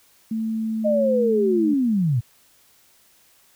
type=tone with pitch glide; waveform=sine; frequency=222.1 to 218 Hz; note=A3 to A3; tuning=+16 to -16 cents; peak=-22 dBFS; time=0.31-1.74 s; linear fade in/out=5 ms; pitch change=-32 cents; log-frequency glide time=0.5-1.5 s
type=linear sweep; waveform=sine; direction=down; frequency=622.3 to 108.1 Hz; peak=-17 dBFS; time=0.84-2.21 s; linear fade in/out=20 ms
effects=white hiss -57 dBFS RMS until 3.55 s